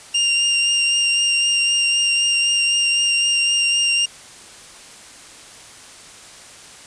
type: tone with vibrato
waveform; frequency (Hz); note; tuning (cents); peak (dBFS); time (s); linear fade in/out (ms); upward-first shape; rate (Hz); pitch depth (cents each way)
sawtooth; 2794; F7; 0; -12; 0.14-4.06; 10; triangle; 3.9; 15
effects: white hiss -41 dBFS RMS until 6.86 s + resampled to 22050 Hz